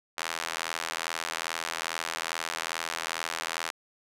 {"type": "tone with high-pass filter", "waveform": "square", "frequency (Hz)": 41.2, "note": "E1", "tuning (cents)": 0, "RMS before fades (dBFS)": -34, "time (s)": [0.17, 3.71], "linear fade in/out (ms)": 10, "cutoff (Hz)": 1200, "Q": 0.79, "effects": ["low-pass 11000 Hz 12 dB/octave"]}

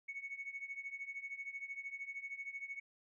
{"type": "tone with tremolo", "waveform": "sine", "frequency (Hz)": 2217, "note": "C#7", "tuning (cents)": 0, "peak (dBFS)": -38, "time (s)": [0.08, 2.8], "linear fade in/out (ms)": 10, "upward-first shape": "triangle", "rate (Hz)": 13, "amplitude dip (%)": 90, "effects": ["tanh soft clip ceiling -36 dBFS"]}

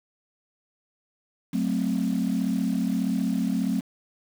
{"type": "chord", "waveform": "sine", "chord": "F# diminished", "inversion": "none", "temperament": "equal", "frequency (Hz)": [185, 220, 261.6], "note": ["F#3", "A3", "C4"], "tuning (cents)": [0, 0, 0], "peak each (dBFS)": -26, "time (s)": [1.53, 3.81], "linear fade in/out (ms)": 10, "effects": ["tanh soft clip ceiling -16 dBFS", "7-bit"]}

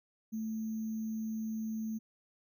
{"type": "tone with sample-and-hold", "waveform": "sine", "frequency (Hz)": 220, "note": "A3", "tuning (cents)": 0, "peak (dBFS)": -34, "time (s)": [0.32, 1.99], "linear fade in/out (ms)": 20, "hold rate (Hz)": 6300, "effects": []}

